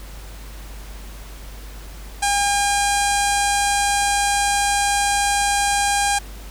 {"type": "tone with low-pass filter", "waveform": "sawtooth", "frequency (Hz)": 807, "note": "G#5", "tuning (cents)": -50, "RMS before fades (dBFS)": -19, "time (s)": [2.22, 6.19], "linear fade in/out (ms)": 10, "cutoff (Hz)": 8600, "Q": 3.2, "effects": ["added 50 Hz sine -34 dBFS peak until 6.5 s", "pink hiss -42 dBFS RMS until 6.5 s"]}